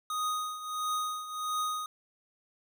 square tone with tremolo, 1244.5 Hz, D#6, in tune, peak -29 dBFS, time 0.1-1.86 s, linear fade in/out 2 ms, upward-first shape triangle, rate 1.5 Hz, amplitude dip 75%, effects none

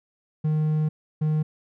triangle tone pair in turn, 154.2 / 154.2 Hz, D#3 / D#3, -15 / -15 cents, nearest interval unison, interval 0 cents, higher neither, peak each -18 dBFS, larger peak neither, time 0.44-0.89 / 1.21-1.43 s, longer first, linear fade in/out 10 ms, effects none

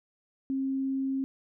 sine tone, 268.2 Hz, C4, 43 cents sharp, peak -27 dBFS, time 0.5-1.24 s, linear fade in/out 0 ms, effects none

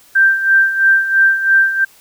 sine tone with tremolo, 1572 Hz, G6, 4 cents sharp, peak -6 dBFS, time 0.15-1.85 s, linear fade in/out 10 ms, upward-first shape sine, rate 3 Hz, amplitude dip 70%, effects white hiss -47 dBFS RMS until 2 s

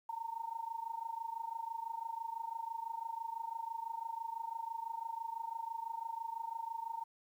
sine tone with amplitude modulation, 914 Hz, A#5, 34 cents flat, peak -35 dBFS, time 0.09-7.04 s, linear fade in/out 5 ms, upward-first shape sine, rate 26 Hz, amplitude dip 85%, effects 11-bit

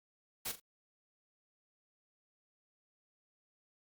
white noise with echo, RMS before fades -38 dBFS, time 0.45-0.52 s, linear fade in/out 10 ms, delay 41 ms, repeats 2, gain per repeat -11 dB, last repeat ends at 0.602 s, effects Opus 48 kbps

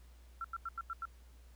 sine tone bursts, 1355 Hz, E6, 47 cents sharp, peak -37 dBFS, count 6, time 0.41-1.054 s, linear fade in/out 2 ms, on 34 ms, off 88 ms, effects added 60 Hz sine -55 dBFS peak until 1.55 s + pink hiss -68 dBFS RMS until 1.55 s

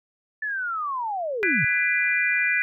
sine linear sweep, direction down, 1760 to 109.7 Hz, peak -25 dBFS, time 0.42-1.65 s, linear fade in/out 5 ms
sine chord, G# half-diminished seventh, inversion third, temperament just, 1495.1 / 1661.2 / 1993.5 / 2392 Hz, F#6 / G#6 / B6 / D7, +18 / 0 / +16 / +31 cents, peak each -27 / -27 / -24 / -24 dBFS, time 1.43-2.62 s, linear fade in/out 0 ms
effects none

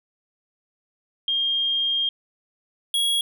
sine / square tone pair in turn, 3218 / 3316 Hz, G7 / G#7, +45 / -3 cents, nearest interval minor second, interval 52 cents, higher second, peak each -20 dBFS, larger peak neither, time 1.28-2.09 / 2.94-3.21 s, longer first, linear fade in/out 2 ms, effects none

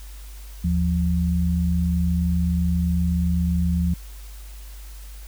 sine tone pair together, 77.78 / 174.61 Hz, D#2 / F3, 0 / 0 cents, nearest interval octave + major second, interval 1400 cents, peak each -21 / -21 dBFS, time 0.64-3.94 s, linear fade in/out 5 ms, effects added 50 Hz sine -36 dBFS peak until 5.27 s + white hiss -48 dBFS RMS until 5.27 s

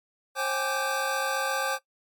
square tone cluster, 535 / 778 / 833 / 1178 / 1557 Hz, C5 / G5 / G#5 / D6 / G6, +38 / -13 / +5 / +5 / -12 cents, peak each -32 / -36 / -34 / -33 / -32 dBFS, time 0.35-1.79 s, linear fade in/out 50 ms, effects noise-tail reverb RT60 0.1 s tail -18 dB re dry + MP3 96 kbps

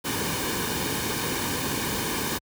pink noise with comb filter, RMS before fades -28 dBFS, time 0.04-2.39 s, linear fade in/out 20 ms, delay 1.5 ms, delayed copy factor -0.6, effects high-pass 60 Hz 12 dB/octave

